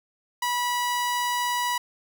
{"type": "tone", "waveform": "sawtooth", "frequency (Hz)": 976, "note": "B5", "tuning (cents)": -21, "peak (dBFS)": -20, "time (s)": [0.42, 1.78], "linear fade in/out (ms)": 5, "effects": []}